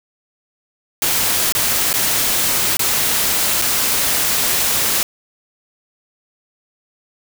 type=noise with dropouts; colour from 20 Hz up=white; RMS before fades=-17 dBFS; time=1.02-5.03 s; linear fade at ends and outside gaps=1 ms; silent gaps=1.523-1.55 / 1.93-1.939 / 2.77-2.793 / 3.616-3.621 s; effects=none